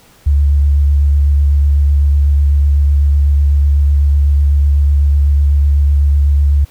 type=tone with vibrato; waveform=sine; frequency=71.5 Hz; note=D2; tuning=46 cents flat; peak=-7 dBFS; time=0.26-6.65 s; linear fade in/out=10 ms; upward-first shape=sine; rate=8 Hz; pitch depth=20 cents each way; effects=pink hiss -46 dBFS RMS until 6.7 s